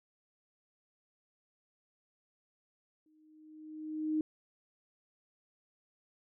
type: tone with exponential growth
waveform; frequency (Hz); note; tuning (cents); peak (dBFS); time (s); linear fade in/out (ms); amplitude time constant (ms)
sine; 309.9; D#4; -7; -27; 3.06-4.21; 2; 250
effects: none